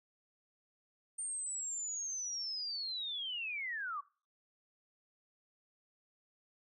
sine linear sweep, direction down, 8840 to 1096 Hz, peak -37 dBFS, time 1.18-4.01 s, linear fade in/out 10 ms, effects noise-tail reverb RT60 0.4 s tail -23 dB re dry

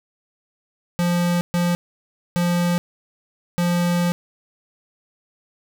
square tone bursts at uneven times, 174.61 Hz, F3, in tune, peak -18 dBFS, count 4, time 0.99-1.41 / 1.54-1.75 / 2.36-2.78 / 3.58-4.12 s, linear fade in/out 0 ms, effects none

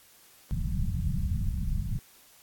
pink low-pass noise, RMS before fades -29 dBFS, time 0.51-1.99 s, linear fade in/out 0 ms, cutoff 190 Hz, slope 48 dB/octave, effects white hiss -57 dBFS RMS until 2.42 s + AAC 64 kbps

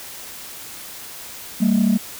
sine tone pair together, 196.1 / 229.1 Hz, G3 / A#3, +1 / -30 cents, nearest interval minor third, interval 269 cents, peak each -15 dBFS, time 1.6-1.98 s, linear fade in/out 20 ms, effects tanh soft clip ceiling -10 dBFS + white hiss -36 dBFS RMS until 2.19 s

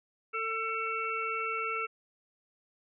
harmonic tone, 447.2 Hz, A4, 28 cents sharp, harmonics 1 / 3 / 5 / 6, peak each -39 / -33 / -38 / -38 dBFS, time 0.33-1.87 s, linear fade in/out 20 ms, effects none

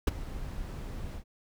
brown noise with ADSR envelope, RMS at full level -18 dBFS, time 0.07-1.24 s, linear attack 6 ms, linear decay 20 ms, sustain -20 dB, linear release 85 ms, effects none

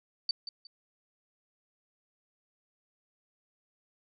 sine tone with echo, 4590 Hz, D8, 40 cents flat, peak -26 dBFS, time 0.29-0.31 s, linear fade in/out 2 ms, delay 180 ms, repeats 2, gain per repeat -11 dB, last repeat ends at 0.67 s, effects none

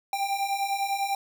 square beating tone pair, 784 / 794 Hz, G5 / G5, 0 / +22 cents, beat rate 10 Hz, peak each -32 / -28 dBFS, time 0.13-1.15 s, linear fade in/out 2 ms, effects none

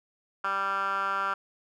10% pulse tone with band-pass filter, 196 Hz, G3, in tune, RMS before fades -29 dBFS, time 0.44-1.34 s, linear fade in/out 5 ms, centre 1400 Hz, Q 5.3, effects none

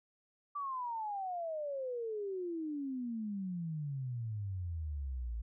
sine exponential sweep, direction down, 1174.7 to 54.3 Hz, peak -36 dBFS, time 0.55-5.42 s, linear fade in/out 10 ms, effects none

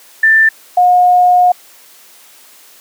sine tone pair in turn, 1777 / 719.6 Hz, A6 / F#5, +17 / -48 cents, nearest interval octave + major third, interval 1565 cents, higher first, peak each -5 dBFS, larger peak neither, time 0.23-0.49 / 0.77-1.52 s, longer second, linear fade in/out 5 ms, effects white hiss -42 dBFS RMS until 2.8 s + high-pass 300 Hz 12 dB/octave

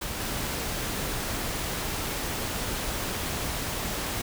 pink noise with level steps, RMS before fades -33 / -31 dBFS, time 0.01-4.22 s, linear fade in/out 10 ms, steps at 0.2 s, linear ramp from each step 2 ms, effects none

